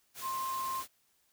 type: tone in noise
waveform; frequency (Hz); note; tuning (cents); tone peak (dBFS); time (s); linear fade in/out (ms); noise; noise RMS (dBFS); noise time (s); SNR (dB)
sine; 1055; C6; +14; -33; 0.21-0.84; 50; white; -44; 0.14-0.88; +8
effects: white hiss -72 dBFS RMS until 1.32 s